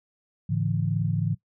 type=tone cluster; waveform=sine; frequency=107.7 / 143.3 / 166.3 Hz; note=A2 / D3 / E3; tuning=-37 / -42 / +16 cents; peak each=-27 dBFS; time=0.49-1.35 s; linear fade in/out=10 ms; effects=noise-tail reverb RT60 0.1 s tail -19 dB re dry